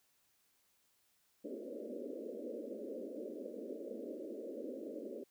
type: band-pass noise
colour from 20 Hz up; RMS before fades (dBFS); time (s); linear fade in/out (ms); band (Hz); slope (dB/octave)
white; -45; 1.44-5.24; 10; 220 to 580; 96
effects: white hiss -75 dBFS RMS until 5.3 s